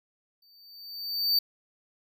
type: tone with exponential growth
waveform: square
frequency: 4595 Hz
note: D8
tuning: 39 cents flat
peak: -20 dBFS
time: 0.42-1.39 s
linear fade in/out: 5 ms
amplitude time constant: 210 ms
effects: none